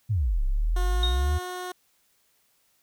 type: exponential two-way sweep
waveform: sine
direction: down then up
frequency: 120.1 to 31.73 to 79.2 Hz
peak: -21 dBFS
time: 0.09-1.39 s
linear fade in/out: 20 ms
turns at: 0.43 s
type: tone with pitch glide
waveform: 15% pulse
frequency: 359.6 to 362.9 Hz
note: F#4 to F#4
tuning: -49 to -34 cents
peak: -26 dBFS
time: 0.76-1.72 s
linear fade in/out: 5 ms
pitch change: +15 cents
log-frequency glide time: 1.23-1.48 s
type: tone with exponential decay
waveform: sine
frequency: 3729 Hz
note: A#7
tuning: in tune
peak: -22 dBFS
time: 1.03-1.3 s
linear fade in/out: 2 ms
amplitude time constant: 58 ms
effects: white hiss -67 dBFS RMS until 2.82 s